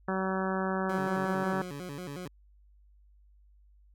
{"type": "harmonic tone", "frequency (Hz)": 189.5, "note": "F#3", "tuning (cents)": 42, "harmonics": [1, 2, 3, 4, 5, 6, 7, 8, 9], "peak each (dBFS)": [-32, -35, -37, -38, -39, -40, -40, -41, -42], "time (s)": [0.08, 1.62], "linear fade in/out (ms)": 5}
{"type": "tone with vibrato", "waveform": "20% pulse", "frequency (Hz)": 160.5, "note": "E3", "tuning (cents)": -46, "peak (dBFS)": -33, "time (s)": [0.89, 2.28], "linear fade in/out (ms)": 5, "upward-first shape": "square", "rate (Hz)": 5.5, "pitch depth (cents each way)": 210}
{"effects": ["added 50 Hz sine -57 dBFS peak until 3.94 s"]}